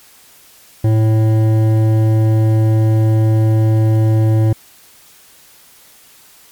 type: tone with hard clipping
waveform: triangle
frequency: 110 Hz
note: A2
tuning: in tune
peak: -11 dBFS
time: 0.84-4.53 s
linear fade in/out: 5 ms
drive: 15 dB
effects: white hiss -45 dBFS RMS until 6.51 s + MP3 96 kbps